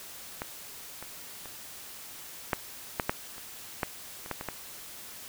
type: clicks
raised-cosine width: 0.5 ms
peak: -18 / -25 / -28 / -10 / -11 / -10 / -30 / -12 / -27 / -16 / -21 / -17 dBFS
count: 12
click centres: 0.419 / 1.026 / 1.457 / 2.532 / 2.998 / 3.095 / 3.381 / 3.832 / 4.261 / 4.313 / 4.411 / 4.487 s
effects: white hiss -45 dBFS RMS until 5.28 s